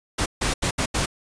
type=noise bursts at uneven times; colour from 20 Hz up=pink; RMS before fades=-23 dBFS; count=5; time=0.18-0.26 / 0.41-0.54 / 0.62-0.71 / 0.78-0.86 / 0.94-1.06 s; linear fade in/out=10 ms; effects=resampled to 22050 Hz